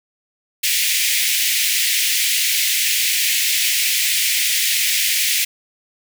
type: high-pass noise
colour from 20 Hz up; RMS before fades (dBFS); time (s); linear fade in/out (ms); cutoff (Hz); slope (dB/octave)
pink; -18; 0.63-5.45; 10; 2000; 48
effects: none